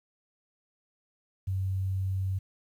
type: tone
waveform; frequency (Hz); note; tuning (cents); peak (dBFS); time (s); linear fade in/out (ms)
sine; 95.1; F#2; +48; -27; 1.47-2.39; 10
effects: 10-bit